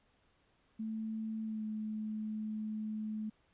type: tone with pitch glide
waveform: sine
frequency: 220 to 215.5 Hz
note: A3 to A3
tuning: 0 to -36 cents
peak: -36 dBFS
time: 0.79-3.3 s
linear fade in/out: 10 ms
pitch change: -36 cents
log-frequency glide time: 1.44-1.64 s
effects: pink hiss -72 dBFS RMS until 3.53 s + resampled to 8000 Hz